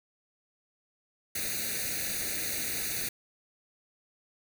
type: noise with comb filter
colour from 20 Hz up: white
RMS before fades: -33 dBFS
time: 1.35-3.09 s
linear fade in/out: 5 ms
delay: 0.47 ms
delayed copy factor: +1
effects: none